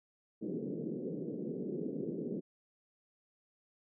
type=band-pass noise; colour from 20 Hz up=white; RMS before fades=-39 dBFS; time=0.41-2.41 s; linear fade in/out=20 ms; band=150 to 450 Hz; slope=48 dB/octave; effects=none